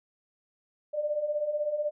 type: beating tone pair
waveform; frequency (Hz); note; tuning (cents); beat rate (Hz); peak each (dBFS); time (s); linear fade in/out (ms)
sine; 583 / 599; D5 / D5; -13 / +34; 16; -34 / -28; 0.93-1.91; 20
effects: none